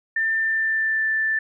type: tone with pitch glide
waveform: sine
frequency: 1791 to 1765.3 Hz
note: A6 to A6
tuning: +30 to +5 cents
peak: -19 dBFS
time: 0.16-1.39 s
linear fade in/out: 5 ms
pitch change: -25 cents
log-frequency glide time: 0.35-1.07 s
effects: none